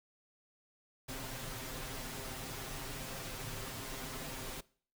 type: noise with comb filter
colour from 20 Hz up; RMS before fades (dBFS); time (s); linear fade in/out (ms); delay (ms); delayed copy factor
pink; -43; 1.08-4.61; 10; 7.6; +0.7
effects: noise-tail reverb RT60 0.5 s tail -22 dB re dry